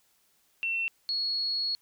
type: tone pair in turn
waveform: sine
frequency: 2702 / 4338 Hz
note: E7 / C#8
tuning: +42 / -38 cents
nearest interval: minor sixth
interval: 820 cents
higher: second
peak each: -27 dBFS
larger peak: neither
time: 0.63-0.88 / 1.09-1.75 s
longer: second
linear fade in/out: 0 ms
effects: white hiss -68 dBFS RMS until 1.81 s